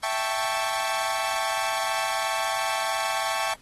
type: chord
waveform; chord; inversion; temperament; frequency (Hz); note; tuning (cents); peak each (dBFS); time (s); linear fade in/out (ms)
sawtooth; A dominant seventh; second; equal; 659.3 / 784 / 880 / 1108.7; E5 / G5 / A5 / C#6; 0 / 0 / 0 / 0; -27; 0.03-3.54; 5
effects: pink hiss -56 dBFS RMS until 3.61 s + AAC 32 kbps